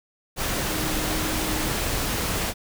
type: tone in noise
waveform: sine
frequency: 311 Hz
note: D#4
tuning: 1 cent flat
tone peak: -32 dBFS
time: 0.65-1.72 s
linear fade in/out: 50 ms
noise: pink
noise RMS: -26 dBFS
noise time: 0.36-2.54 s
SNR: -9 dB
effects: none